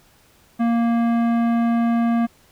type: tone with tanh clipping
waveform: sine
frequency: 233.1 Hz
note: A#3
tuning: in tune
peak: -18 dBFS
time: 0.59-2.27 s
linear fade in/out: 20 ms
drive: 15 dB
effects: pink hiss -55 dBFS RMS until 2.51 s

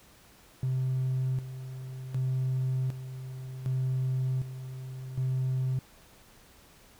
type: tone with tremolo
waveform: triangle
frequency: 129.9 Hz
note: C3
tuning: 12 cents flat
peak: -23 dBFS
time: 0.63-5.79 s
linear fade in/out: 2 ms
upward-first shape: square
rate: 0.66 Hz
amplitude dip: 75%
effects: tanh soft clip ceiling -22 dBFS + pink hiss -57 dBFS RMS until 6.99 s

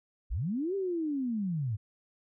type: linear two-way sweep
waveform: sine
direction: up then down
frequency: 35.2 to 400.7 to 96.9 Hz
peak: -29 dBFS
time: 0.3-1.77 s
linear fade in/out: 20 ms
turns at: 0.75 s
effects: none

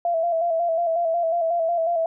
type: tone with vibrato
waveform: sine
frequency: 672 Hz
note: E5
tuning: 33 cents sharp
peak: -19 dBFS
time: 0.05-2.06 s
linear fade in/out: 2 ms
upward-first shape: square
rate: 5.5 Hz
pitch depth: 46 cents each way
effects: none

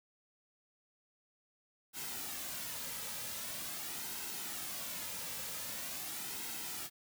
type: noise with flanger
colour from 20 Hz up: white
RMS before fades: -42 dBFS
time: 1.93-6.9 s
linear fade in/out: 50 ms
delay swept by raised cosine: 1.7 to 2.8 ms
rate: 0.44 Hz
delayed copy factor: -0.5
effects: none

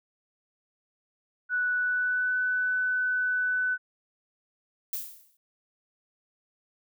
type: tone with pitch glide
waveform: sine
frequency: 1480 to 1499.8 Hz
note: F#6 to F#6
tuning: 0 to +23 cents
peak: -24 dBFS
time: 1.49-3.78 s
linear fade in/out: 50 ms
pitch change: +23 cents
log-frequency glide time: 1.76-2.37 s
type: noise with exponential decay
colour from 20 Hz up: violet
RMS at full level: -30 dBFS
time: 4.93-5.37 s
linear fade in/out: 2 ms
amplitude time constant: 94 ms
effects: none

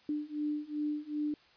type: beating tone pair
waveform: sine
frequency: 297 / 299.6 Hz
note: D4 / D4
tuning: +20 / +35 cents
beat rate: 2.6 Hz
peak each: -36 / -35 dBFS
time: 0.09-1.34 s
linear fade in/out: 2 ms
effects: white hiss -62 dBFS RMS until 1.56 s + resampled to 11025 Hz

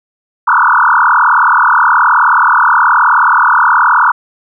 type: tone with frequency modulation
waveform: sine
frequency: 1204 Hz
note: D6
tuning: 43 cents sharp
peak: -5 dBFS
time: 0.47-4.12 s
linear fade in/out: 10 ms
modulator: 38.9 Hz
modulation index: 7.4
effects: none

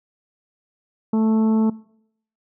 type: harmonic tone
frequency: 220 Hz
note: A3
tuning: in tune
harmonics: 1 / 2 / 3 / 4 / 5 / 6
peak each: -16 / -27 / -37 / -32 / -40 / -44 dBFS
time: 1.13-1.7 s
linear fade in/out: 5 ms
effects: noise-tail reverb RT60 0.7 s tail -22 dB re dry

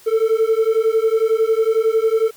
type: beating tone pair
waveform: triangle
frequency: 440 / 451 Hz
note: A4 / A4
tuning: 0 / +43 cents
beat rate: 11 Hz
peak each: -14 dBFS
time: 0.06-2.31 s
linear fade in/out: 20 ms
effects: tanh soft clip ceiling -7 dBFS + white hiss -47 dBFS RMS until 2.36 s

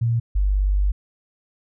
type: tone pair in turn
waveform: sine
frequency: 116.54 / 49 Hz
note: A#2 / G1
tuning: 0 / 0 cents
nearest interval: octave + minor third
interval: 1500 cents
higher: first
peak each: -17 / -16 dBFS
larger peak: second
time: 0.01-0.2 / 0.35-0.92 s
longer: second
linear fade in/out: 10 ms
effects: none

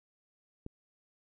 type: click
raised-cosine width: 3 ms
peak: -28 dBFS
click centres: 0.664 s
effects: none

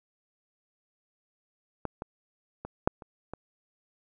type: clicks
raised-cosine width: 1 ms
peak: -17 / -21 / -23 / -7 / -30 / -23 dBFS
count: 6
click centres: 1.853 / 2.021 / 2.65 / 2.875 / 3.022 / 3.336 s
effects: none

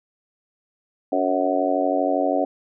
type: harmonic tone with a mistuned harmonic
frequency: 92.5 Hz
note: F#2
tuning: in tune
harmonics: 3 / 4 / 5 / 6 / 7 / 8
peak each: -24 / -30 / -29 / -25 / -24 / -25 dBFS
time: 1.12-2.45 s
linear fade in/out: 5 ms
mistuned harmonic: 3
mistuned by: +41 cents
effects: none

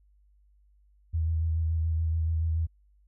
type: tone with vibrato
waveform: sine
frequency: 81 Hz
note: E2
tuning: 30 cents flat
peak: -24 dBFS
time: 1.13-2.67 s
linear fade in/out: 20 ms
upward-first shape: square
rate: 7 Hz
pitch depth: 21 cents each way
effects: added 50 Hz sine -59 dBFS peak until 3.07 s

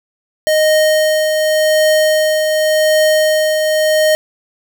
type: tone with tremolo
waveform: square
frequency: 620 Hz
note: D#5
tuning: 6 cents flat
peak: -9 dBFS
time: 0.47-4.15 s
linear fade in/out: 0 ms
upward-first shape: triangle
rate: 0.88 Hz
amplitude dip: 40%
effects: 7-bit

